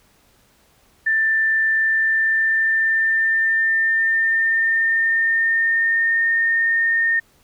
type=tone with pitch glide; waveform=sine; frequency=1776 to 1829.1 Hz; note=A6 to A#6; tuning=+16 to -33 cents; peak=-15 dBFS; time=1.06-7.2 s; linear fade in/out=10 ms; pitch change=+51 cents; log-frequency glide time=1.7-6.23 s; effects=pink hiss -57 dBFS RMS until 7.43 s